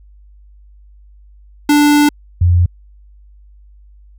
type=tone pair in turn; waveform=square / sine; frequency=293.7 / 87.6 Hz; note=D4 / F2; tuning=0 / +6 cents; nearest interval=octave + major sixth; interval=2094 cents; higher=first; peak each=-8 / -7 dBFS; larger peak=second; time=1.69-2.09 / 2.41-2.66 s; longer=first; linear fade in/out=5 ms; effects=added 50 Hz sine -40 dBFS peak until 4.18 s